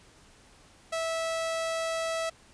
sawtooth tone, 654 Hz, E5, 14 cents flat, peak -25 dBFS, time 0.92-2.3 s, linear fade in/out 10 ms, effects pink hiss -57 dBFS RMS until 2.53 s + resampled to 22050 Hz

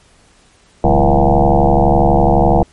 sine tone with frequency modulation, 334.9 Hz, E4, 27 cents sharp, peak -7 dBFS, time 0.84-2.63 s, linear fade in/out 2 ms, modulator 72 Hz, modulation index 6.8, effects pink hiss -50 dBFS RMS until 2.72 s + MP3 48 kbps

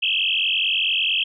sine tone with frequency modulation, 2919 Hz, F#7, 24 cents flat, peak -18 dBFS, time 0.02-1.24 s, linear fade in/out 10 ms, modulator 44.5 Hz, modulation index 7.9, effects none

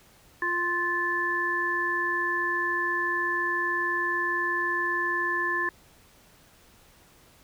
harmonic tone, 349.2 Hz, F4, in tune, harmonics 1 / 3 / 5, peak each -34 / -30 / -26 dBFS, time 0.42-5.69 s, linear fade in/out 2 ms, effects pink hiss -57 dBFS RMS until 7.43 s

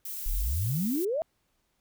violet noise, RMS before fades -37 dBFS, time 0.05-1.05 s, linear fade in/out 5 ms
sine exponential sweep, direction up, 30.64 to 677 Hz, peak -26 dBFS, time 0.26-1.22 s, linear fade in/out 0 ms
effects pink hiss -74 dBFS RMS until 1.8 s

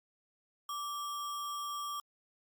sine tone with sample-and-hold, 1168 Hz, D6, 10 cents flat, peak -36 dBFS, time 0.69-2 s, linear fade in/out 2 ms, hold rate 4410 Hz, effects Opus 48 kbps

